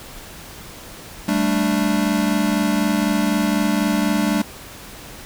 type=chord; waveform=square; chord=G suspended second; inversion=none; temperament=equal; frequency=196 / 220 / 293.7 Hz; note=G3 / A3 / D4; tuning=0 / 0 / 0 cents; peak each=-22 dBFS; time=1.28-4.42 s; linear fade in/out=5 ms; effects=pink hiss -38 dBFS RMS until 5.25 s